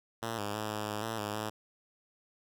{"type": "tone with pitch steps", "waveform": "5% pulse", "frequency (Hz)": [113.9, 103.1, 107.4, 106, 105.2, 112.2, 104.2, 108], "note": ["A#2", "G#2", "A2", "G#2", "G#2", "A2", "G#2", "A2"], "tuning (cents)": [-40, -12, -41, 36, 23, 34, 6, -32], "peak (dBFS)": -23, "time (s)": [0.22, 1.5], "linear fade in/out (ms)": 10, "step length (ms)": 160, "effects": []}